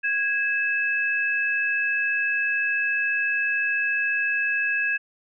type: tone pair together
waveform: sine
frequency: 1651 / 2605 Hz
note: G#6 / E7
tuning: -11 / -21 cents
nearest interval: minor sixth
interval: 790 cents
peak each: -23 / -25 dBFS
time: 0.03-4.98 s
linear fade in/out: 20 ms
effects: none